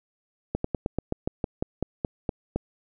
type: slowing click train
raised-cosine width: 2 ms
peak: -12 dBFS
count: 13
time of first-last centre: 0.55-2.56 s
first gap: 94 ms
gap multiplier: 1.1
effects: none